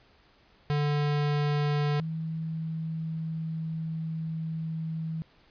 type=tone pair in turn; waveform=square / sine; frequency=146.83 / 160.85 Hz; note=D3 / E3; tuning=0 / -42 cents; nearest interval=major second; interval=158 cents; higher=second; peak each=-25 / -30 dBFS; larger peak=first; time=0.7-2 / 2-5.22 s; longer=second; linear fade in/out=0 ms; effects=pink hiss -61 dBFS RMS until 5.5 s + resampled to 11025 Hz